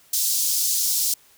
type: high-pass noise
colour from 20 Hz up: pink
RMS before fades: -22 dBFS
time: 0.13-1.14 s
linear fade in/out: 5 ms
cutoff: 4900 Hz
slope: 24 dB/octave
effects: white hiss -55 dBFS RMS until 1.37 s